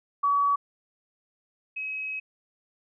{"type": "tone pair in turn", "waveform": "sine", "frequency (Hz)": [1136, 2550], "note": ["C#6", "D#7"], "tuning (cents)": [42, 42], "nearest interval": "octave + major second", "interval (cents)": 1400, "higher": "second", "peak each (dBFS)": [-20, -30], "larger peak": "first", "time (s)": [[0.23, 0.56], [1.76, 2.2]], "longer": "second", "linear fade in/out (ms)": 10, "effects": []}